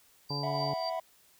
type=tone with tremolo; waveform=sine; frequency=4699 Hz; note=D8; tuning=in tune; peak=-35 dBFS; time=0.29-0.9 s; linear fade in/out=10 ms; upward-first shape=sine; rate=3.7 Hz; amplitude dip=70%
type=harmonic tone; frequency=143.1 Hz; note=D3; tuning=45 cents flat; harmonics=1 / 2 / 3 / 4 / 5 / 6 / 7; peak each=-35 / -42 / -42 / -47 / -48 / -43 / -43 dBFS; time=0.3-0.74 s; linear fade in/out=5 ms
type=chord; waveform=triangle; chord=E suspended second; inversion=none; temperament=equal; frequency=659.3 / 740 / 987.8 Hz; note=E5 / F#5 / B5; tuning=0 / 0 / 0 cents; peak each=-32 / -35 / -37 dBFS; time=0.43-1 s; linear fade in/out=5 ms
effects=white hiss -63 dBFS RMS until 1.39 s